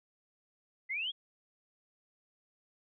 sine exponential sweep, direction up, 1994 to 3388 Hz, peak -33 dBFS, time 0.89-1.12 s, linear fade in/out 20 ms, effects none

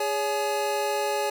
square tone cluster, 411.6 / 564 / 846 Hz, G#4 / C#5 / G#5, -16 / +30 / +32 cents, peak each -30 / -30 / -29 dBFS, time 0-1.3 s, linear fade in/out 5 ms, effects none

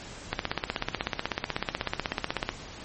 click train, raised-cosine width 0.3 ms, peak -10 dBFS, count 36, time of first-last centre 0.33-2.49 s, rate 16.2 Hz, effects pink hiss -43 dBFS RMS until 2.84 s + MP3 32 kbps

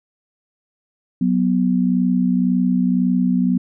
sine tone pair together, 185 / 246.9 Hz, F#3 / B3, 0 / 0 cents, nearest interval perfect fourth, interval 500 cents, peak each -17 dBFS, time 1.21-3.58 s, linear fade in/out 5 ms, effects none

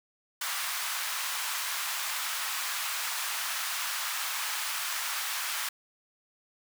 pink high-pass noise, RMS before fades -33 dBFS, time 0.41-5.69 s, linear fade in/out 5 ms, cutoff 1000 Hz, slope 24 dB/octave, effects none

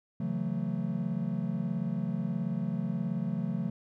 triangle chord, F# minor seventh, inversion second, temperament just, 138.75 / 166.5 / 185 / 222 Hz, C#3 / E3 / F#3 / A3, +2 / +18 / 0 / +16 cents, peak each -35 / -33 / -32 / -33 dBFS, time 0.2-3.7 s, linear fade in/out 5 ms, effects none

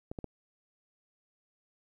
clicks, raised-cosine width 2 ms, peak -25 dBFS, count 3, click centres 0.115 / 0.188 / 0.243 s, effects 11-bit

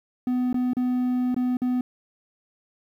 triangle tone with dropouts, 250 Hz, B3, 21 cents sharp, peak -19 dBFS, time 0.27-1.81 s, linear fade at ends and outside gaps 2 ms, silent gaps 0.529-0.543 / 0.734-0.768 / 1.345-1.364 / 1.57-1.618 s, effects 10-bit

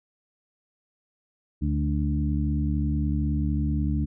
harmonic tone with a mistuned harmonic, 73.42 Hz, D2, in tune, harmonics 1 / 2 / 3 / 4, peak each -25 / -28 / -30 / -31 dBFS, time 1.61-4.06 s, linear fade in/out 20 ms, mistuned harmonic 3, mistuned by -21 cents, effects none

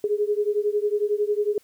sine beating tone pair, 411.4 / 422.4 Hz, G#4 / G#4, -16 / +29 cents, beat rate 11 Hz, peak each -23 / -24 dBFS, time 0.04-1.58 s, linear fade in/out 2 ms, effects white hiss -60 dBFS RMS until 1.63 s

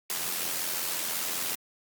white noise with amplitude modulation, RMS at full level -29 dBFS, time 0.1-1.55 s, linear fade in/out 0 ms, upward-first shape sine, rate 85.4 Hz, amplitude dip 55%, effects high-pass 150 Hz 12 dB/octave + Opus 48 kbps

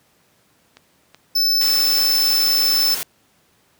click train, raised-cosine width 0.2 ms, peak -24 dBFS, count 6, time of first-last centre 0.77-2.65 s, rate 2.66 Hz
square tone, 5274 Hz, E8, in tune, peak -15 dBFS, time 1.35-2.95 s, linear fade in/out 10 ms
white noise, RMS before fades -26 dBFS, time 1.61-3.03 s, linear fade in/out 0 ms
effects pink hiss -59 dBFS RMS until 3.79 s + high-pass 100 Hz 12 dB/octave

